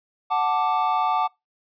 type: chord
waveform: triangle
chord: D major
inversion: first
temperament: equal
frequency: 740 / 880 / 1174.7 Hz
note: F#5 / A5 / D6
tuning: 0 / 0 / 0 cents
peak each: -22 dBFS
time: 0.3-1.28 s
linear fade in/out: 20 ms
effects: noise-tail reverb RT60 0.2 s tail -25 dB re dry + resampled to 11025 Hz